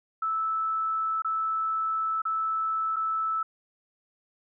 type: tone with dropouts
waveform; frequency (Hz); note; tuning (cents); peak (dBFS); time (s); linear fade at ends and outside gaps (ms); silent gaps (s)
sine; 1312; E6; -9; -25; 0.22-3.43; 5; 1.221-1.246 / 2.219-2.252 / 2.961-2.965
effects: none